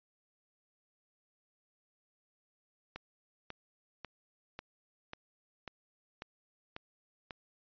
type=click train; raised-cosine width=0.3 ms; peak=-26 dBFS; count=9; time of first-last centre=2.96-7.308 s; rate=1.84 Hz; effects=resampled to 11025 Hz